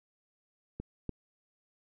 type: clicks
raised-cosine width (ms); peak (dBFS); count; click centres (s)
3; -25 / -22; 2; 0.8 / 1.093
effects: none